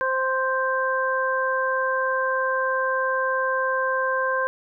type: harmonic tone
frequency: 523.3 Hz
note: C5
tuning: in tune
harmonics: 1 / 2 / 3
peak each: -25 / -25 / -25 dBFS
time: 0.01-4.47 s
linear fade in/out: 0 ms
effects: none